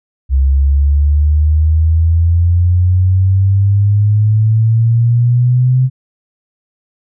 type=exponential sweep; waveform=sine; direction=up; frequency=66.4 to 130 Hz; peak=-7 dBFS; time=0.29-5.9 s; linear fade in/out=50 ms; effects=none